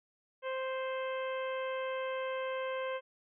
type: harmonic tone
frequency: 523.3 Hz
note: C5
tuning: in tune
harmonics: 1 / 2 / 3 / 4 / 5 / 6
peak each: -35 / -41 / -45 / -47 / -49 / -51 dBFS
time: 0.42-3.01 s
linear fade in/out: 50 ms
effects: none